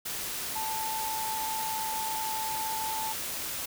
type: tone in noise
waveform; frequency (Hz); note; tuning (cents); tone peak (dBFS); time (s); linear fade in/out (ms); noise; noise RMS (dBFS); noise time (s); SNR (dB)
sine; 880; A5; 0; -32; 0.55-3.13; 10; white; -35; 0.05-3.66; 0
effects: none